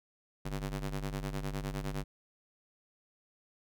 sawtooth ring-modulated tone, 98 Hz, G2, in tune, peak -28 dBFS, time 0.45-2.04 s, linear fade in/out 10 ms, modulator 53.9 Hz, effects none

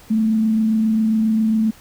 sine tone with frequency modulation, 220 Hz, A3, in tune, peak -14 dBFS, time 0.1-1.71 s, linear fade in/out 10 ms, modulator 27.4 Hz, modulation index 0.21, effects pink hiss -46 dBFS RMS until 1.8 s

